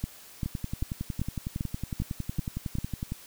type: two click trains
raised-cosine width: 5 ms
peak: -17 / -19 dBFS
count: 8 / 30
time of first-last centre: 0.04-2.785 / 0.46-3.121 s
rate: 2.55 / 10.9 Hz
effects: white hiss -50 dBFS RMS until 3.26 s